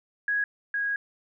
sine tone pair in turn, 1661.2 / 1646.9 Hz, G#6 / G#6, 0 / -15 cents, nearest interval unison, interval 15 cents, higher first, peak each -23 / -25 dBFS, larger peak first, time 0.28-0.44 / 0.74-0.96 s, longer second, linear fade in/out 2 ms, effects none

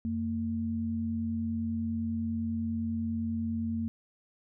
sine tone pair together, 90 / 227.5 Hz, F#2 / A#3, -47 / -42 cents, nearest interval octave + major third, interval 1605 cents, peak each -36 / -30 dBFS, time 0.05-3.88 s, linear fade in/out 0 ms, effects none

